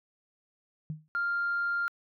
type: tone with exponential decay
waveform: sine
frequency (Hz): 154.9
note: D#3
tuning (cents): -7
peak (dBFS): -29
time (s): 0.9-1.08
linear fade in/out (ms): 0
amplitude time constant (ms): 37
type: tone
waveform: sine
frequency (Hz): 1396.9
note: F6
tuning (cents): 0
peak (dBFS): -26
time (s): 1.15-1.88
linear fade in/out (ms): 0
effects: tanh soft clip ceiling -23 dBFS